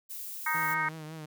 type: noise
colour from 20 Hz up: violet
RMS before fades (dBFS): -40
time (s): 0.09-0.75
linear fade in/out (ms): 20
type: harmonic tone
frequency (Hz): 311.4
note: D#4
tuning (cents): +2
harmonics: 3 / 4 / 5 / 6 / 7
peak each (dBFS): -33 / -33 / -33 / -34 / -34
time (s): 0.46-0.89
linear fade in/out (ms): 5
type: tone with vibrato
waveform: sawtooth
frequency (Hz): 156.9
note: D#3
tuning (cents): +15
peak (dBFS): -36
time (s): 0.54-1.26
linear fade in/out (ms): 10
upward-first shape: triangle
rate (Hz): 5.4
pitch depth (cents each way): 61
effects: none